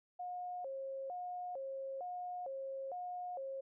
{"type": "tone with vibrato", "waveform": "sine", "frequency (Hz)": 622.3, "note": "D#5", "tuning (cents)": 0, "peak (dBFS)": -40, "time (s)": [0.19, 3.61], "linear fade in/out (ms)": 10, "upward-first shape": "square", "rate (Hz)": 1.1, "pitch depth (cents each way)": 250, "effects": []}